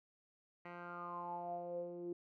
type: tone with low-pass filter sweep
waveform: 10% pulse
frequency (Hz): 174.61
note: F3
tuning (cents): 0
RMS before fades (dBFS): -45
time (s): 0.65-2.13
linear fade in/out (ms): 5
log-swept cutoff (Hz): 1900 to 350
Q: 8.2
effects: none